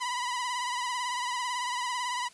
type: tone with vibrato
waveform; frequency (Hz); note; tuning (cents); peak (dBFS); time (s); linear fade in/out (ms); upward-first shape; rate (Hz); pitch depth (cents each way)
sawtooth; 987.8; B5; 0; -26; 0-2.29; 20; triangle; 18; 65
effects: white hiss -56 dBFS RMS until 2.33 s + resampled to 22050 Hz